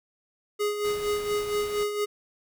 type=tone with tremolo; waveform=square; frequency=415.3 Hz; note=G#4; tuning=in tune; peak=-24 dBFS; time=0.59-2.06 s; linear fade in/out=20 ms; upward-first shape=sine; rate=4.3 Hz; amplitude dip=55%
type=noise; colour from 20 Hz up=pink; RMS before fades=-43 dBFS; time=0.84-1.84 s; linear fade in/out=10 ms
effects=none